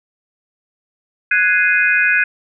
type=chord; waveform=sine; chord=Ab dominant seventh; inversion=third; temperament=equal; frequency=1480 / 1661.2 / 2093 / 2489 Hz; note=Gb6 / Ab6 / C7 / Eb7; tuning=0 / 0 / 0 / 0 cents; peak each=-16 / -16 / -22 / -16 dBFS; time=1.31-2.24 s; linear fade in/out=5 ms; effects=none